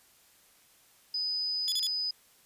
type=tone; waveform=sine; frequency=4993 Hz; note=D#8; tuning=5 cents sharp; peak=-29 dBFS; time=1.14-2.11 s; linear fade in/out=5 ms
type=tone bursts; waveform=sawtooth; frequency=3436 Hz; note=A7; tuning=42 cents flat; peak=-27 dBFS; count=3; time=1.68-1.868 s; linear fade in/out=0 ms; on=40 ms; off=34 ms
effects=white hiss -62 dBFS RMS until 2.45 s + resampled to 32000 Hz